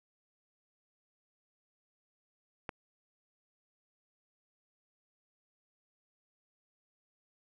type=click; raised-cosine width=0.5 ms; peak=-22 dBFS; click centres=2.692 s; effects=none